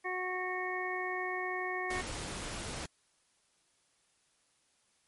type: harmonic tone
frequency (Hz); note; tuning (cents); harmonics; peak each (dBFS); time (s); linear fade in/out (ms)
367.3; F#4; -13; 1 / 2 / 3 / 5 / 6; -39 / -40 / -41 / -38 / -41; 0.04-2.02; 20
type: noise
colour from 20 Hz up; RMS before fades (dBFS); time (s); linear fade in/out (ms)
pink; -40; 1.9-2.86; 5
effects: white hiss -72 dBFS RMS until 5.07 s + MP3 48 kbps